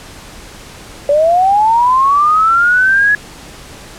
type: linear sweep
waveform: sine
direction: up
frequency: 563 to 1693 Hz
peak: -7 dBFS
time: 1.09-3.15 s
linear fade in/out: 2 ms
effects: pink hiss -34 dBFS RMS until 3.98 s + low-pass 10000 Hz 12 dB/octave